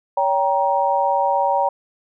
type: chord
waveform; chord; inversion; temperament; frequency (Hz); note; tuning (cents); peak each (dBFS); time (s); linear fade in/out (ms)
sine; G diminished; second; just; 564.5 / 784 / 940.8; Db5 / G5 / Bb5; +31 / 0 / +16; -21 / -20 / -19; 0.17-1.69; 5
effects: none